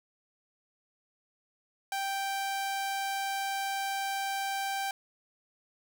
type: tone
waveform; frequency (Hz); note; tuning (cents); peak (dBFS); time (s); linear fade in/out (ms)
sawtooth; 784; G5; 0; -27; 1.92-4.91; 2
effects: none